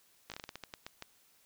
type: slowing click train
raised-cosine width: 0.2 ms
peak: -25 dBFS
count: 12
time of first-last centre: 0.3-1.024 s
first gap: 17 ms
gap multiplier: 1.25
effects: white hiss -67 dBFS RMS until 1.45 s